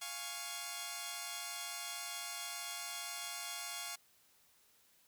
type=chord; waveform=5% pulse; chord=Db major; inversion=first; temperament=equal; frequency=698.5 / 830.6 / 1108.7 Hz; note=F5 / Ab5 / Db6; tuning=0 / 0 / 0 cents; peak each=-34 / -36 / -33 dBFS; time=0.01-3.96 s; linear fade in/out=10 ms; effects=white hiss -69 dBFS RMS until 5.07 s